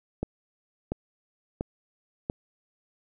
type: click train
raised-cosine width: 2 ms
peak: -15 dBFS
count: 4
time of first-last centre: 0.23-2.299 s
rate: 1.45 Hz
effects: none